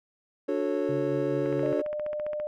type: chord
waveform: triangle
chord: D major seventh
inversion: none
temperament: just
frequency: 293.7 / 367.1 / 440.5 / 550.6 Hz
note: D4 / F#4 / A4 / C#5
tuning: 0 / -14 / +2 / -12 cents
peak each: -29 dBFS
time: 0.48-1.82 s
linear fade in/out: 10 ms
type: tone with tremolo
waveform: sine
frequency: 138.59 Hz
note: C#3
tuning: in tune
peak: -32 dBFS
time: 0.89-1.73 s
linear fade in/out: 2 ms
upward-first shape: sine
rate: 4.7 Hz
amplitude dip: 35%
type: click train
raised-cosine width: 0.5 ms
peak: -26 dBFS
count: 15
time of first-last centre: 1.46-2.4 s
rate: 14.9 Hz
type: tone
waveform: sine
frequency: 600 Hz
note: D5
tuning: 37 cents sharp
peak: -29 dBFS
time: 1.63-2.47 s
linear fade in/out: 0 ms
effects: none